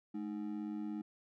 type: ring-modulated tone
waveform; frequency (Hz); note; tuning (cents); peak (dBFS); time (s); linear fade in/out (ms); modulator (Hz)
triangle; 261.6; C4; 0; -33; 0.14-1.02; 10; 48.6
effects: none